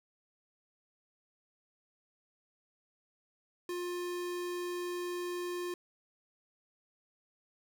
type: tone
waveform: square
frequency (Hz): 354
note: F4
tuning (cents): +23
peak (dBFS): -36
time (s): 3.69-5.74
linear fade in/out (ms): 2
effects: none

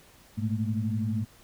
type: tone cluster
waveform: sine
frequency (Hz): 105.9 / 117.5 / 213.2 / 225.5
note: G#2 / A#2 / G#3 / A3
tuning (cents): +34 / +14 / +46 / +43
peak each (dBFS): -29 / -36 / -32 / -32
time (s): 0.37-1.25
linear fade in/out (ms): 20
effects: pink hiss -56 dBFS RMS until 1.43 s

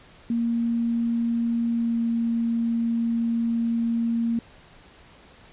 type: tone with pitch glide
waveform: sine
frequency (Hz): 233.1 to 231.5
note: A#3 to A#3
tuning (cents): 0 to -12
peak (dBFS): -21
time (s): 0.3-4.39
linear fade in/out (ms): 2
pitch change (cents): -12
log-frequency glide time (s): 1.72-1.99
effects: pink hiss -51 dBFS RMS until 5.52 s + resampled to 8000 Hz

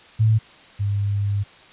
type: tone pair in turn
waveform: sine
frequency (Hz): 110 / 101.2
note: A2 / G#2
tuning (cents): 0 / -44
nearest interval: minor second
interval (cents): 144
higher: first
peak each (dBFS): -13 / -19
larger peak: first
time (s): 0.19-0.39 / 0.79-1.44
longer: second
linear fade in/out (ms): 20
effects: white hiss -47 dBFS RMS until 1.72 s + resampled to 8000 Hz

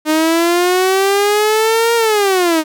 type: linear two-way sweep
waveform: sawtooth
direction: up then down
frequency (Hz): 305.7 to 468.8 to 305.7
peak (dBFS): -7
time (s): 0.05-2.64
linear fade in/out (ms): 50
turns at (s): 1.95
effects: none

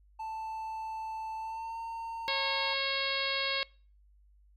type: tone with pitch glide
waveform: triangle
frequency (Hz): 883 to 912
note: A5 to A#5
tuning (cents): +6 to -38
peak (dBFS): -34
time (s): 0.19-2.74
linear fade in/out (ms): 10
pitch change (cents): +56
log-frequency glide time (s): 1.38-1.78
type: harmonic tone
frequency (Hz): 546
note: C#5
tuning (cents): -26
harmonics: 1 / 2 / 3 / 4 / 5 / 6 / 7 / 8 / 9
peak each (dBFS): -38 / -40 / -40 / -36 / -38 / -38 / -38 / -37 / -44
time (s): 2.28-3.63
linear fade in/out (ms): 0
effects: noise-tail reverb RT60 0.4 s tail -24 dB re dry + added 50 Hz sine -59 dBFS peak until 4.56 s

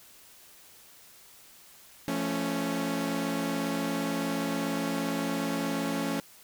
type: chord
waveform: sawtooth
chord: F augmented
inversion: none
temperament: equal with one note detuned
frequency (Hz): 172.11 / 220 / 277.2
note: F3 / A3 / C#4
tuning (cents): -25 / 0 / 0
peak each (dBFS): -31 / -30 / -27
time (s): 2.08-6.2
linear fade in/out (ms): 0
effects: white hiss -54 dBFS RMS until 6.43 s

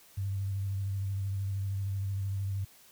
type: tone with vibrato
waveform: sine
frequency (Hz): 98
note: G2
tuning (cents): 0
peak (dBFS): -30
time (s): 0.17-2.65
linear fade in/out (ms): 10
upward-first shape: square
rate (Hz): 13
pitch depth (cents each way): 23
effects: white hiss -58 dBFS RMS until 2.91 s

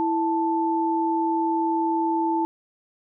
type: tone pair together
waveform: sine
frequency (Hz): 329.6 / 879.9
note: E4 / A5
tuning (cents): 0 / 0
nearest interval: octave + perfect fourth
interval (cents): 1700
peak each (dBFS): -23 / -23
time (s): 0-2.45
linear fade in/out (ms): 0
effects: none

